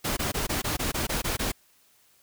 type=noise bursts; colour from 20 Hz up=pink; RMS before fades=-28 dBFS; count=10; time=0.04-1.52 s; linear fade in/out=10 ms; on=130 ms; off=20 ms; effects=white hiss -62 dBFS RMS until 2.22 s